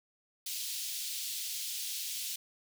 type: high-pass noise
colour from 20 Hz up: pink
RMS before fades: -38 dBFS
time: 0.46-2.36 s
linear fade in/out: 5 ms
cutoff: 3200 Hz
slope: 24 dB/octave
effects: none